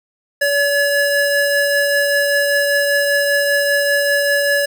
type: tone pair together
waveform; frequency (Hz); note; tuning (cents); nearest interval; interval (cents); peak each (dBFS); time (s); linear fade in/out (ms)
square; 570 / 1704.9; C#5 / G#6; +48 / +45; octave + perfect fifth; 1897; -17; 0.41-4.66; 10
effects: none